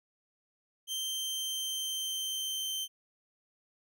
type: tone with pitch glide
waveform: sawtooth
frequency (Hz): 3136 to 3111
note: G7 to G7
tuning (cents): 0 to -14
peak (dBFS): -30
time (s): 0.87-2.88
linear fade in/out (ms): 50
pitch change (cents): -14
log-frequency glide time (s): 1.05-2.75
effects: none